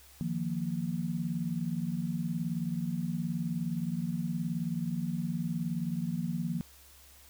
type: chord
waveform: sine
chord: Eb suspended second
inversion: none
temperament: equal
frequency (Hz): 155.56 / 174.61 / 233.1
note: Eb3 / F3 / Bb3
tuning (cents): 0 / 0 / 0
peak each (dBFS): -36 / -33 / -36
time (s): 0.21-6.61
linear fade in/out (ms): 0
effects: added 68 Hz sine -59 dBFS peak until 7.29 s + white hiss -57 dBFS RMS until 7.29 s